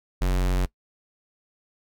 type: tone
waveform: square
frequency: 45.75 Hz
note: F#1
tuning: 19 cents flat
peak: -21 dBFS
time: 0.21-0.66 s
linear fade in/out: 10 ms
effects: noise-tail reverb RT60 0.1 s tail -21 dB re dry